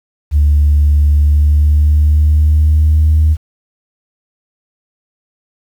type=tone with pitch glide; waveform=sine; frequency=73.42 to 77.61 Hz; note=D2 to D#2; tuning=0 to -4 cents; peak=-5 dBFS; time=0.31-3.37 s; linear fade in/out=50 ms; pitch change=+96 cents; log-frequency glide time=1.15-3.17 s; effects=tanh soft clip ceiling -3 dBFS + 7-bit